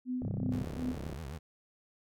sine tone with tremolo, 251.9 Hz, B3, 34 cents sharp, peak -31 dBFS, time 0.05-0.96 s, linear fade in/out 50 ms, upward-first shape sine, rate 2.7 Hz, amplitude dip 100%
click train, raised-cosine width 2 ms, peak -28 dBFS, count 31, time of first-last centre 0.22-1.126 s, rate 33.1 Hz
sine chord, Ab major seventh, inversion none, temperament just, 103.83 / 129.78 / 155.74 / 194.67 Hz, Ab2 / C3 / Eb3 / G3, 0 / -14 / +2 / -12 cents, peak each -37 / -40 / -40 / -38 dBFS, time 0.23-0.64 s, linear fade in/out 5 ms
25% pulse tone with vibrato, 73.42 Hz, D2, in tune, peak -36 dBFS, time 0.51-1.39 s, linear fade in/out 20 ms, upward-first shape triangle, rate 7.5 Hz, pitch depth 290 cents each way
effects none

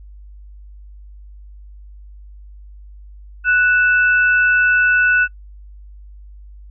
sine tone pair together, 1480 / 2637 Hz, F#6 / E7, 0 / 0 cents, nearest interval minor seventh, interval 1000 cents, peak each -11 / -21 dBFS, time 3.44-5.28 s, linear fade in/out 50 ms, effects noise-tail reverb RT60 0.1 s tail -25 dB re dry + added 50 Hz sine -36 dBFS peak until 6.7 s

